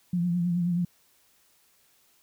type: tone with vibrato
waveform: sine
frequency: 174.61 Hz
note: F3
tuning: in tune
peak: -23 dBFS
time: 0.13-0.85 s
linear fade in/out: 5 ms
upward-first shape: triangle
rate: 9.4 Hz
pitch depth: 56 cents each way
effects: white hiss -64 dBFS RMS until 2.22 s